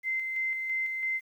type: tone with tremolo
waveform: sine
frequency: 2074 Hz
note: C7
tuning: 16 cents flat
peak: -27 dBFS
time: 0.03-1.21 s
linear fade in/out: 50 ms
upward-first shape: square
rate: 3 Hz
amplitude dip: 35%
effects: 10-bit